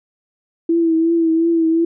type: tone with vibrato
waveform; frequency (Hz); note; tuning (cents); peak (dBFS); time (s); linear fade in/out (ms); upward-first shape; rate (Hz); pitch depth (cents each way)
sine; 329.6; E4; 0; -12; 0.69-1.85; 5; triangle; 2.8; 45
effects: none